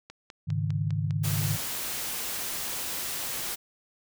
click train, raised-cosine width 0.2 ms, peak -26 dBFS, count 8, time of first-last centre 0.1-1.511 s, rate 4.96 Hz
sine chord, Ab suspended fourth, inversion none, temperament just, 103.83 / 138.43 / 155.74 Hz, Ab2 / Db3 / Eb3, 0 / -2 / +2 cents, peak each -29 / -32 / -29 dBFS, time 0.47-1.57 s, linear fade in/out 20 ms
white noise, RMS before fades -33 dBFS, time 1.23-3.56 s, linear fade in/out 20 ms
effects none

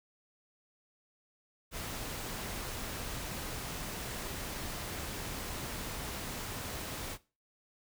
pink noise, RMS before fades -40 dBFS, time 1.71-7.18 s, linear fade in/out 50 ms, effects noise-tail reverb RT60 0.3 s tail -18 dB re dry

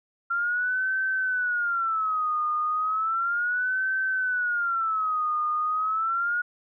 sine tone with vibrato, 1373 Hz, F6, 30 cents flat, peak -23 dBFS, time 0.3-6.42 s, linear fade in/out 10 ms, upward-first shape sine, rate 0.34 Hz, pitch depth 200 cents each way, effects none

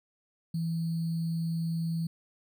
sine tone with sample-and-hold, 165 Hz, E3, 2 cents sharp, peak -28 dBFS, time 0.54-2.07 s, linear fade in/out 5 ms, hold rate 4410 Hz, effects none

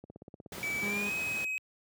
click train, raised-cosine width 2 ms, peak -33 dBFS, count 15, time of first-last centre 0.04-0.883 s, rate 16.6 Hz
pink noise, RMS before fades -42 dBFS, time 0.52-1.45 s, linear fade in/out 5 ms
triangle tone with pitch glide, 2300 to 2537 Hz, D7 to D#7, -37 to +33 cents, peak -30 dBFS, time 0.63-1.58 s, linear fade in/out 0 ms, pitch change +170 cents, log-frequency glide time 0.87-1.11 s
30% pulse tone, 204.4 Hz, G#3, 27 cents flat, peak -33 dBFS, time 0.82-1.1 s, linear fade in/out 10 ms
effects high-pass 100 Hz 12 dB/octave

